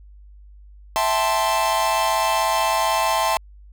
45% pulse chord, A minor seventh, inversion second, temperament equal, 659.3 / 784 / 880 / 1046.5 Hz, E5 / G5 / A5 / C6, 0 / 0 / 0 / 0 cents, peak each -24 / -27 / -22 / -23 dBFS, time 0.96-3.37 s, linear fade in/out 0 ms, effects added 50 Hz sine -42 dBFS peak until 3.72 s

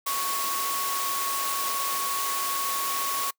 sine tone in noise, 1108.7 Hz, C#6, in tune, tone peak -29 dBFS, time 0.06-3.31 s, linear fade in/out 10 ms, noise white, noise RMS -30 dBFS, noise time 0.06-3.31 s, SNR -2 dB, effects noise-tail reverb RT60 0.1 s tail -25 dB re dry + high-pass 300 Hz 12 dB/octave

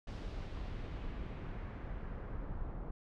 brown noise with low-pass filter sweep, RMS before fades -42 dBFS, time 0.07-2.91 s, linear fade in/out 5 ms, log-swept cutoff 5100 to 1100 Hz, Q 1.1, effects none

